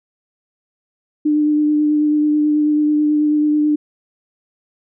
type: tone with vibrato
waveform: sine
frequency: 300 Hz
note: D4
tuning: 37 cents sharp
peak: -12 dBFS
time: 1.25-3.76 s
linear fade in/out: 10 ms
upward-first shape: sine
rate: 9.2 Hz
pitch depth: 14 cents each way
effects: none